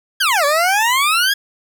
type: exponential two-way sweep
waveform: 20% pulse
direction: down then up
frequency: 1681 to 559 to 1681 Hz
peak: -8 dBFS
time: 0.2-1.34 s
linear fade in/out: 10 ms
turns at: 0.45 s
effects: none